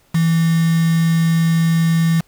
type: tone with quantisation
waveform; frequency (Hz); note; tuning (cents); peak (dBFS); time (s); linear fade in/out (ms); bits
sine; 164.81; E3; 0; -12; 0.14-2.21; 10; 4
effects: pink hiss -56 dBFS RMS until 2.27 s